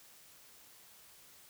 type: silence
effects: white hiss -59 dBFS RMS until 1.49 s